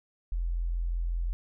sine tone, 42.74 Hz, F1, 37 cents flat, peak -27 dBFS, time 0.32-1.33 s, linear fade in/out 0 ms, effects none

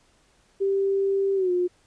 sine tone with pitch glide, 392 to 357.4 Hz, G4 to F4, 0 to +40 cents, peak -20 dBFS, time 0.6-1.68 s, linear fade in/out 20 ms, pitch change -160 cents, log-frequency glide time 1.35-1.51 s, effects pink hiss -62 dBFS RMS until 1.86 s + resampled to 22050 Hz

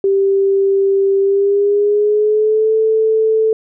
sine tone with pitch glide, 392 to 440 Hz, G4 to A4, 0 to 0 cents, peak -10 dBFS, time 0.04-3.53 s, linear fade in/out 2 ms, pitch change +200 cents, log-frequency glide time 1.2-2.74 s, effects none

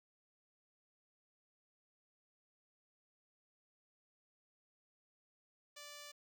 5% pulse tone, 586 Hz, D5, 4 cents flat, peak -39 dBFS, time 5.76-6.12 s, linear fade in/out 10 ms, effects none

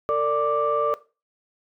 sine tone cluster, 454.1 / 589 / 1176 Hz, A#4 / D5 / D6, -45 / +5 / +2 cents, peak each -23 dBFS, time 0.09-0.94 s, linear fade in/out 0 ms, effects noise-tail reverb RT60 0.3 s tail -17 dB re dry + tanh soft clip ceiling -12 dBFS

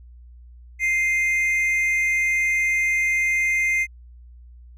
triangle tone pair together, 2093 / 2489 Hz, C7 / D#7, 0 / 0 cents, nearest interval minor third, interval 300 cents, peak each -17 / -27 dBFS, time 0.79-3.87 s, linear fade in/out 50 ms, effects added 60 Hz sine -42 dBFS peak until 4.77 s

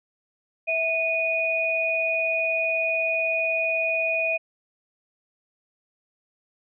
sine tone pair together, 655 / 2471 Hz, E5 / D#7, -11 / -13 cents, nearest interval octave + major seventh, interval 2298 cents, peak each -26 / -23 dBFS, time 0.67-4.38 s, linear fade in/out 20 ms, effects none

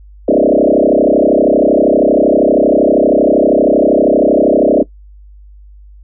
sine tone with frequency modulation, 440 Hz, A4, in tune, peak -6 dBFS, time 0.28-4.83 s, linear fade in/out 5 ms, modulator 32.7 Hz, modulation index 6, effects noise-tail reverb RT60 0.1 s tail -19 dB re dry + added 50 Hz sine -35 dBFS peak until 6.03 s

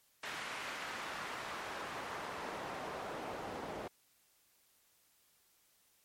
pink noise with band-pass filter sweep, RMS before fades -43 dBFS, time 0.23-3.88 s, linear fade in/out 5 ms, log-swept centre 1800 to 560 Hz, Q 0.91, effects white hiss -71 dBFS RMS until 6.04 s + MP3 64 kbps

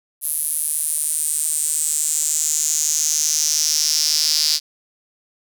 sawtooth tone with high-pass filter sweep, 152.8 Hz, D#3, 31 cents flat, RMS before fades -20 dBFS, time 0.21-4.6 s, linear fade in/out 50 ms, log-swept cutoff 11000 to 4800 Hz, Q 5.5, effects none

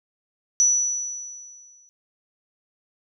sine tone with exponential decay, 5920 Hz, F#8, in tune, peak -13 dBFS, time 0.6-1.89 s, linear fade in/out 0 ms, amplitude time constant 280 ms, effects none

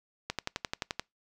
click train, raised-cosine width 0.2 ms, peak -14 dBFS, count 9, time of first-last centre 0.3-0.996 s, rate 11.5 Hz, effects noise-tail reverb RT60 0.2 s tail -26 dB re dry

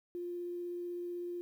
sine tone with vibrato, 350.7 Hz, F4, 7 cents sharp, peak -37 dBFS, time 0.15-1.41 s, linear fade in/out 0 ms, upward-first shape triangle, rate 16 Hz, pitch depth 8 cents each way, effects 11-bit

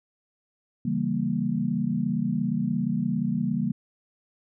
sine chord, C# diminished seventh, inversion none, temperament equal, 138.59 / 164.81 / 196 / 233.1 Hz, C#3 / E3 / G3 / Bb3, 0 / 0 / 0 / 0 cents, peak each -32 / -30 / -28 / -27 dBFS, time 0.85-3.72 s, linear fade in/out 5 ms, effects none

